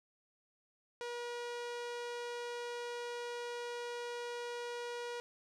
sawtooth tone with low-pass filter, 480 Hz, B4, 49 cents flat, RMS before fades -42 dBFS, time 1.01-5.2 s, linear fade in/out 0 ms, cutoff 6600 Hz, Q 0.75, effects none

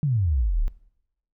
sine exponential sweep, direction down, 156.6 to 30.41 Hz, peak -19 dBFS, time 0.03-0.68 s, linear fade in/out 0 ms, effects noise-tail reverb RT60 0.8 s tail -19 dB re dry

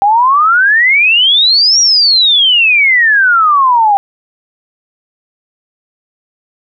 sine exponential two-way sweep, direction up then down, 784 to 5760 to 784 Hz, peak -5 dBFS, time 0.02-3.97 s, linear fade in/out 0 ms, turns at 1.8 s, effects none

